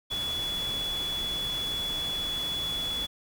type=tone in noise; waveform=sine; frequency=3407 Hz; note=G#7; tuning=44 cents sharp; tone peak=-29 dBFS; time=0.1-3.07 s; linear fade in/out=20 ms; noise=pink; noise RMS=-39 dBFS; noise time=0.1-3.07 s; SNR=+7 dB; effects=none